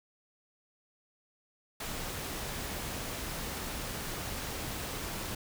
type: noise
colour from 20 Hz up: pink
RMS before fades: -38 dBFS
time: 1.8-5.35 s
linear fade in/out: 5 ms
effects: none